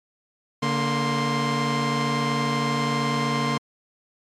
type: tone cluster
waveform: sawtooth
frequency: 144.1 / 232.5 / 1050 Hz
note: D3 / A#3 / C6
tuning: -33 / -4 / +6 cents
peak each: -22 dBFS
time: 0.62-3.58 s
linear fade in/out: 10 ms
effects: low-pass 6000 Hz 12 dB/octave + MP3 96 kbps